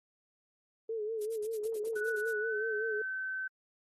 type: tone with vibrato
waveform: sine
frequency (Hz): 436.2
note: A4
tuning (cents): -15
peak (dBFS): -33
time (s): 0.89-3.02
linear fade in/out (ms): 5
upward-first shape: sine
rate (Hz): 5.2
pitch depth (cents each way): 76
type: noise bursts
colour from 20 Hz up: violet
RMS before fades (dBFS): -45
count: 11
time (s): 1.21-2.316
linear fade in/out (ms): 5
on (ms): 46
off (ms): 60
type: tone with pitch glide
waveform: sine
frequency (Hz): 1480 to 1534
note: F#6 to G6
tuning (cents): 0 to -38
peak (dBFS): -34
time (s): 1.96-3.48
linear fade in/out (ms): 10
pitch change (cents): +62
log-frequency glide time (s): 2.42-2.61
effects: AAC 32 kbps